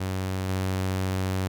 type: tone with level steps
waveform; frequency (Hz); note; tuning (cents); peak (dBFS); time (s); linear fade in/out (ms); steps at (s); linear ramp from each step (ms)
sawtooth; 94.2; F#2; +32; -23 / -21; 0-1.48; 10; 0.49; 2
effects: none